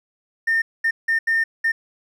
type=tone bursts at uneven times; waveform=triangle; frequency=1816 Hz; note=A#6; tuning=46 cents flat; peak=-13 dBFS; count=5; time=0.47-0.62 / 0.84-0.91 / 1.08-1.19 / 1.27-1.44 / 1.64-1.72 s; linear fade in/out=10 ms; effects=tanh soft clip ceiling -13 dBFS